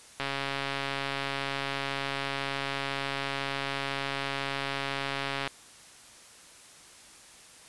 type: click train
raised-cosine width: 0.3 ms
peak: -15 dBFS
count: 729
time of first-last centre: 0.2-5.475 s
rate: 138 Hz
effects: white hiss -52 dBFS RMS until 7.68 s + resampled to 24000 Hz